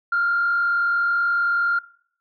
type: tone with frequency modulation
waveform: sine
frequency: 1396.9 Hz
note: F6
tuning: in tune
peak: -17 dBFS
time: 0.12-1.79 s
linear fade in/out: 5 ms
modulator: 41.4 Hz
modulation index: 0.52
effects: noise-tail reverb RT60 0.6 s tail -22 dB re dry + tanh soft clip ceiling -13 dBFS